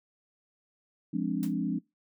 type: chord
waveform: sine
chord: D half-diminished seventh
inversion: first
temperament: equal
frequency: 174.61 / 207.7 / 261.6 / 293.7 Hz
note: F3 / Ab3 / C4 / D4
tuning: 0 / 0 / 0 / 0 cents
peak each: -33 dBFS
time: 1.13-1.79 s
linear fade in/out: 10 ms
type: noise with exponential decay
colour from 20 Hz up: white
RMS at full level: -41 dBFS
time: 1.43-1.55 s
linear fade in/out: 0 ms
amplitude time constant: 25 ms
effects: noise-tail reverb RT60 0.2 s tail -22 dB re dry